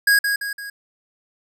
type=tone with echo; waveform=square; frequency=1645 Hz; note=G#6; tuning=17 cents flat; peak=-13 dBFS; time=0.07-0.19 s; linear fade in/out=5 ms; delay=170 ms; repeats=3; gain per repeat=-6 dB; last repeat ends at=0.7 s; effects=none